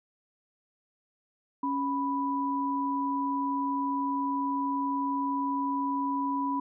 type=tone pair together; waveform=sine; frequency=277.2 / 987.8 Hz; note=C#4 / B5; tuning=0 / 0 cents; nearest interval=octave + minor seventh; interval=2200 cents; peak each=-30 / -29 dBFS; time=1.63-6.6 s; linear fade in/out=5 ms; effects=none